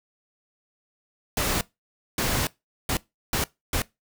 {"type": "noise bursts at uneven times", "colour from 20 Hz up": "pink", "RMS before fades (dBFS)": -25, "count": 5, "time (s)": [[1.37, 1.61], [2.18, 2.47], [2.89, 2.97], [3.33, 3.44], [3.73, 3.82]], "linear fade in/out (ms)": 2, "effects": ["noise-tail reverb RT60 0.2 s tail -21 dB re dry"]}